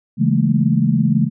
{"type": "chord", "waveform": "sine", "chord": "A major seventh", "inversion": "first", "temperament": "equal with one note detuned", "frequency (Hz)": [138.59, 164.81, 207.7, 225.7], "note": ["C#3", "E3", "G#3", "A3"], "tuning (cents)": [0, 0, 0, 44], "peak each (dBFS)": -18, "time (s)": [0.17, 1.3], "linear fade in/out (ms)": 50, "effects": []}